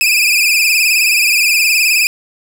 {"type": "tone with vibrato", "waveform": "sawtooth", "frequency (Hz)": 2490, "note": "D#7", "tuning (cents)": 1, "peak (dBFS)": -6, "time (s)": [0.01, 2.07], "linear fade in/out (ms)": 0, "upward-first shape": "sine", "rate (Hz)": 19, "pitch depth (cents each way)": 88, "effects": []}